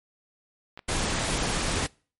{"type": "clicks", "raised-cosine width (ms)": 0.3, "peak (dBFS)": -24, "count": 2, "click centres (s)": [0.775, 0.792]}
{"type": "noise", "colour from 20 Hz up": "pink", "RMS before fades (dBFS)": -27, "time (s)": [0.88, 1.87], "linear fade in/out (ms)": 10}
{"effects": ["noise-tail reverb RT60 0.4 s tail -25 dB re dry", "MP3 48 kbps"]}